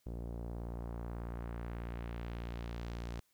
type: tone with low-pass filter sweep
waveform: sawtooth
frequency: 58.27 Hz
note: A#1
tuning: in tune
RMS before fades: -42 dBFS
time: 0.06-3.2 s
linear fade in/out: 5 ms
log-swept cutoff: 500 to 6500 Hz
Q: 1
effects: white hiss -75 dBFS RMS until 3.33 s